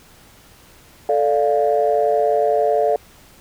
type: chord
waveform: sine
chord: D minor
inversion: second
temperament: equal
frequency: 440 / 587.3 / 698.5 Hz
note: A4 / D5 / F5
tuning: 0 / 0 / 0 cents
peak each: -18 dBFS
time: 1.09-2.96 s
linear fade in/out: 2 ms
effects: tanh soft clip ceiling -6 dBFS + pink hiss -48 dBFS RMS until 3.4 s